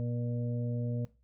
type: harmonic tone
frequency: 119.7 Hz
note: A#2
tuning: 46 cents sharp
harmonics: 1 / 2 / 4 / 5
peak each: -32 / -38 / -44 / -46 dBFS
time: 0-1.05 s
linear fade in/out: 0 ms
effects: noise-tail reverb RT60 0.3 s tail -18 dB re dry + added 60 Hz sine -65 dBFS peak until 1.23 s